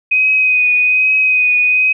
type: tone with vibrato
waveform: sine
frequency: 2506 Hz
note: D#7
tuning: 12 cents sharp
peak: -9 dBFS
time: 0.11-1.93 s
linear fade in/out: 10 ms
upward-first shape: triangle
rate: 1.2 Hz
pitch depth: 27 cents each way
effects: none